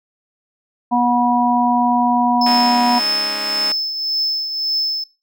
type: harmonic tone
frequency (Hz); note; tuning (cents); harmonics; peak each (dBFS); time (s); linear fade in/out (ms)
242.9; B3; -29; 1 / 3 / 4; -17 / -17 / -17; 0.91-3; 20
type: tone with tremolo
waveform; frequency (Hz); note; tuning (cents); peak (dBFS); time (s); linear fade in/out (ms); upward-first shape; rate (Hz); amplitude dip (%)
triangle; 5250; E8; -8; -14; 2.41-5.04; 5; triangle; 1.8; 60
type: chord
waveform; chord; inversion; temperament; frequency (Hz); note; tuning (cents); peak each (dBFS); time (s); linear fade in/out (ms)
5% pulse; Ab suspended fourth; none; just; 207.7 / 276.9 / 311.5; Ab3 / Db4 / Eb4; 0 / -2 / +2; -19; 2.46-3.72; 2
effects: noise-tail reverb RT60 0.3 s tail -23 dB re dry